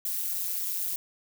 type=noise with amplitude modulation; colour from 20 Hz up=violet; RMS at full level=-27 dBFS; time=0.05-0.96 s; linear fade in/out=2 ms; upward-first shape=sine; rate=184 Hz; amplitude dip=90%; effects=none